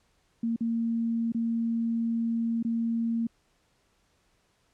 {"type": "tone with dropouts", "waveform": "sine", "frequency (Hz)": 230, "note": "A#3", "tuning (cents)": -23, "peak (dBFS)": -25, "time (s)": [0.43, 3.27], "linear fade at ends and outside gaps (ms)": 5, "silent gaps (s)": [[0.562, 0.607], [1.321, 1.346], [2.628, 2.648]], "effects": ["pink hiss -69 dBFS RMS until 4.73 s", "low-pass 9000 Hz 12 dB/octave"]}